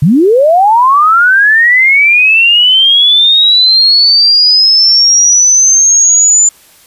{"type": "linear sweep", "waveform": "sine", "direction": "up", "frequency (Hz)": [127.5, 7110], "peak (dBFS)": -3, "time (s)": [0.02, 6.49], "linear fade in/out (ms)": 5, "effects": ["white hiss -42 dBFS RMS until 6.86 s", "resampled to 32000 Hz"]}